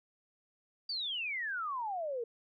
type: exponential sweep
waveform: sine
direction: down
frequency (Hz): 4747 to 450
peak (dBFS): -34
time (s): 0.89-2.24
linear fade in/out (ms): 5
effects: none